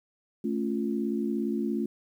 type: chord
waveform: sine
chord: A augmented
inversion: none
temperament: equal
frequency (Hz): 220 / 277.2 / 349.2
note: A3 / C#4 / E#4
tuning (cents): 0 / 0 / 0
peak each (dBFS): -29 / -32 / -32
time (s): 0.44-1.86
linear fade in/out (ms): 5
effects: 10-bit